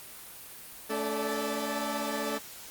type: tone cluster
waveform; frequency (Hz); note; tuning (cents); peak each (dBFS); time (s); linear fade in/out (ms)
20% pulse; 219.1 / 284.6 / 437.6 / 585; A3 / C#4 / A4 / D5; -7 / +46 / -9 / -7; -31; 0.89-2.39; 20
effects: white hiss -46 dBFS RMS until 2.7 s + Opus 32 kbps